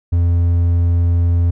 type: tone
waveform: triangle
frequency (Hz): 86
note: F2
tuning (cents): -26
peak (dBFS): -9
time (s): 0.12-1.51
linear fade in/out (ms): 10
effects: none